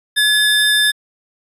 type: tone pair together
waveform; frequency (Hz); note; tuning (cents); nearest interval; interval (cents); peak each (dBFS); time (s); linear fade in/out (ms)
square; 1700 / 3602; G#6 / A7; +40 / +40; octave + minor second; 1300; -15; 0.16-0.92; 20
effects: resampled to 32000 Hz